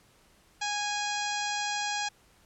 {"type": "harmonic tone", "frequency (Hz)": 826, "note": "G#5", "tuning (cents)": -10, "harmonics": [1, 2, 3, 4, 5, 6, 7, 8, 9], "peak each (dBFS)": [-33, -36, -38, -39, -40, -41, -41, -42, -43], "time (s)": [0.61, 2.09], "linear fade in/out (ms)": 10, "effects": ["pink hiss -62 dBFS RMS until 2.45 s", "low-pass 12000 Hz 12 dB/octave"]}